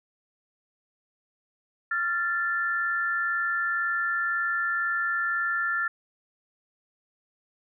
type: tone pair together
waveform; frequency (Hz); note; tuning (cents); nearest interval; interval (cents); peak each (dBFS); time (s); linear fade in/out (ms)
sine; 1381 / 1759.2; F6 / A6; -20 / -1; major third; 419; -27 / -27; 1.91-5.88; 5
effects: none